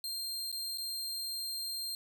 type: tone with dropouts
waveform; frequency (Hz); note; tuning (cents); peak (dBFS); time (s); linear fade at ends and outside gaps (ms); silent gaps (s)
sawtooth; 4186; C8; 0; -33; 0.04-1.95; 1; 0.517-0.526 / 0.775-0.782
effects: none